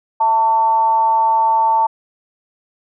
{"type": "tone with frequency modulation", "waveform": "sine", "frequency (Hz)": 895, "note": "A5", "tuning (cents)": 29, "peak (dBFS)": -11, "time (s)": [0.2, 1.87], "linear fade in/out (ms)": 10, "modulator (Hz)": 239, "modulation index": 0.33, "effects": []}